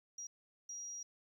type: tone bursts at uneven times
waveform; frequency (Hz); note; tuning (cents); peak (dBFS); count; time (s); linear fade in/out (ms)
triangle; 5730; F8; +44; -40; 2; 0.18-0.27 / 0.69-1.03; 5
effects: tanh soft clip ceiling -41 dBFS + 13-bit